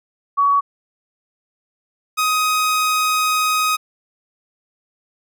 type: tone pair in turn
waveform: sine / sawtooth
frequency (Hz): 1128 / 1255.6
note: C#6 / D#6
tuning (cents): +30 / +15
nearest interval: major second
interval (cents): 185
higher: second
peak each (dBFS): -12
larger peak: neither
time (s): 0.37-0.61 / 2.17-3.77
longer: second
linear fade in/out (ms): 20
effects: none